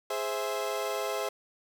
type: chord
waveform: 30% pulse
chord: Ab augmented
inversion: none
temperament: equal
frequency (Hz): 415.3 / 523.3 / 659.3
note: Ab4 / C5 / E5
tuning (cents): 0 / 0 / 0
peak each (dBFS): -32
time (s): 0.1-1.29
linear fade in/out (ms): 5
effects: none